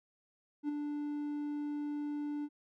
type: tone with ADSR envelope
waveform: triangle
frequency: 293.7 Hz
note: D4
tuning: in tune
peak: -28 dBFS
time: 0.63-2.49 s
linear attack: 57 ms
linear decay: 12 ms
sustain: -5 dB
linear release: 50 ms
effects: none